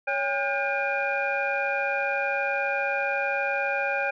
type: tone cluster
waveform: sine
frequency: 558 / 805 / 1437 / 1592 / 2424 Hz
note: C#5 / G5 / F6 / G6 / D#7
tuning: +11 / +46 / +49 / +26 / -46 cents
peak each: -29 / -30 / -32 / -30 / -29 dBFS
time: 0.07-4.11 s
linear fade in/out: 10 ms
effects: tanh soft clip ceiling -14 dBFS